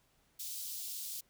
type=high-pass noise; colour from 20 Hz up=white; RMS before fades=-42 dBFS; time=0.39-1.21 s; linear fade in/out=10 ms; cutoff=3600 Hz; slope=24 dB/octave; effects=pink hiss -72 dBFS RMS until 1.29 s